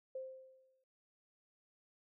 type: tone with exponential decay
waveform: sine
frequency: 523.3 Hz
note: C5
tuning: in tune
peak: -39 dBFS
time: 0.15-0.84 s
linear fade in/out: 5 ms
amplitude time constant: 150 ms
effects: none